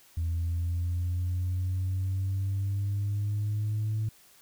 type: exponential sweep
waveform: sine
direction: up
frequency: 82.7 to 109.3 Hz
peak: -25 dBFS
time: 0.17-4.09 s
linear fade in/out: 5 ms
effects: tanh soft clip ceiling -24 dBFS + white hiss -58 dBFS RMS until 4.41 s